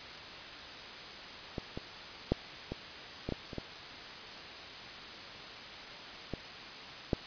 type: clicks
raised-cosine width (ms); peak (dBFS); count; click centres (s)
2; -22 / -24 / -13 / -23 / -21 / -20 / -29 / -23 / -22 / -14; 10; 1.582 / 1.775 / 2.32 / 2.72 / 3.29 / 3.323 / 3.532 / 3.583 / 6.337 / 7.132
effects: white hiss -45 dBFS RMS until 7.26 s + resampled to 11025 Hz